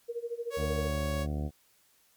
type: tone with tremolo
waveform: sine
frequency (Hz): 470.7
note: A#4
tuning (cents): +17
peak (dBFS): -30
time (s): 0.08-0.88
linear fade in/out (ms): 20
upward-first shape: sine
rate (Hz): 13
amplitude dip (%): 90
type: tone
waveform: sawtooth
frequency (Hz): 556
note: C#5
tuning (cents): +5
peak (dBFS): -30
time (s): 0.5-1.27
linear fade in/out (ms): 50
type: harmonic tone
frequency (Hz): 74.1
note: D2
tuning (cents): +16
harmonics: 1 / 2 / 3 / 4 / 5 / 6 / 7 / 8 / 9 / 10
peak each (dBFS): -32 / -36 / -39 / -42 / -48 / -50 / -48 / -51 / -50 / -50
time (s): 0.56-1.51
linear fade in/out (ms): 50
effects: white hiss -66 dBFS RMS until 2.16 s + MP3 96 kbps